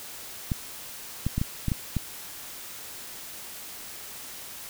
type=clicks; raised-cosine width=5 ms; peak=-13 dBFS; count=7; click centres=0.518 / 1.266 / 1.38 / 1.415 / 1.683 / 1.718 / 1.967 s; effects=white hiss -41 dBFS RMS until 4.69 s